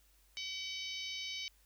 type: harmonic tone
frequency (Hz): 759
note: F#5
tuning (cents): +44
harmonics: 3 / 4 / 5 / 6 / 7 / 8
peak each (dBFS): -45 / -44 / -46 / -48 / -49 / -52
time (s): 0.37-1.48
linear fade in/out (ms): 0
effects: added 50 Hz sine -67 dBFS peak until 1.65 s + white hiss -70 dBFS RMS until 1.65 s